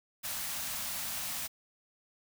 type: band-stop noise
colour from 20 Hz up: white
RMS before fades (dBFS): -37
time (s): 0.23-1.48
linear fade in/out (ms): 20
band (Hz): 280 to 560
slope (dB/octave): 48
effects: none